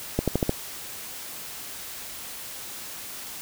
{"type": "accelerating click train", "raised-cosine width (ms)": 2, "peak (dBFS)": -8, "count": 5, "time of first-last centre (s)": [0.19, 0.494], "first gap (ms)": 87, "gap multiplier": 0.91, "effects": ["white hiss -38 dBFS RMS until 3.41 s"]}